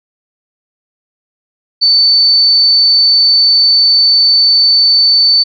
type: tone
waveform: sine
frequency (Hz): 4523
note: C#8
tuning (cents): +34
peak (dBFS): -5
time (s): 1.81-5.44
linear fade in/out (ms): 20
effects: none